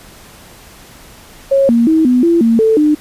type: tone with pitch steps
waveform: sine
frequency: 547 / 233.6 / 319.1 / 249.3 / 338.4 / 228.7 / 442.4 / 301.2 Hz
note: C#5 / A#3 / D#4 / B3 / E4 / A#3 / A4 / D4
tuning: -23 / +4 / +44 / +16 / +45 / -33 / +9 / +44 cents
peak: -7 dBFS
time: 1.51-2.95 s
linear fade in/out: 10 ms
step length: 180 ms
effects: pink hiss -39 dBFS RMS until 3 s + resampled to 32000 Hz